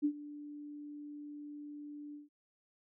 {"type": "tone with ADSR envelope", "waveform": "sine", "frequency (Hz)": 293.7, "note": "D4", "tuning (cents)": 0, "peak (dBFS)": -26, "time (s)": [0.02, 2.29], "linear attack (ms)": 29, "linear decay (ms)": 73, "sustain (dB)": -18, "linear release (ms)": 150, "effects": []}